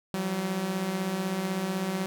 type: beating tone pair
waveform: sawtooth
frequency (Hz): 174.1 / 190.1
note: F3 / F#3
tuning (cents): -5 / +47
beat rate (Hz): 16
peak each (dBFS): -31 / -25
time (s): 0.14-2.06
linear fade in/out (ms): 0
effects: none